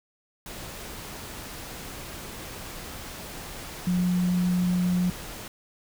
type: tone in noise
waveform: sine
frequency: 179.3 Hz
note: F3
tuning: 46 cents sharp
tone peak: -21 dBFS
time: 3.87-5.1 s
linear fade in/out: 2 ms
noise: pink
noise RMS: -39 dBFS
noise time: 0.46-5.48 s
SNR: +15 dB
effects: none